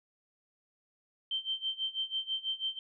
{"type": "tone with tremolo", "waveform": "sine", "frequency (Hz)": 3122, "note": "G7", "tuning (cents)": -8, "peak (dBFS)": -29, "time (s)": [1.31, 2.79], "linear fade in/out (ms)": 2, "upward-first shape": "sine", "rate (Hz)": 6.1, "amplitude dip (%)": 90, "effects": []}